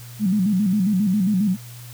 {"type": "tone with vibrato", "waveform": "sine", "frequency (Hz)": 197.5, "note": "G3", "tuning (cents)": 13, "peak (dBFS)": -16, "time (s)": [0.19, 1.57], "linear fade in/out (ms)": 50, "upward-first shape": "square", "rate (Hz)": 7.4, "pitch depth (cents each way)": 120, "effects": ["added 120 Hz sine -37 dBFS peak until 1.93 s", "white hiss -44 dBFS RMS until 1.93 s"]}